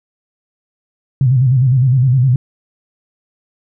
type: tone with vibrato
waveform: sine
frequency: 128.6 Hz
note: C3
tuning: 30 cents flat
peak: -8 dBFS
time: 1.21-2.36 s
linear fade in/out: 2 ms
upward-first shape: square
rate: 9.8 Hz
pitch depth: 89 cents each way
effects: none